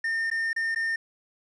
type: tone with dropouts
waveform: triangle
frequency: 1816 Hz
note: A#6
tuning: 46 cents flat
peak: -23 dBFS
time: 0.04-0.96 s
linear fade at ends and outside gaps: 5 ms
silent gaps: 0.302-0.313 / 0.531-0.562 / 0.748-0.759 s
effects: resampled to 22050 Hz + 10-bit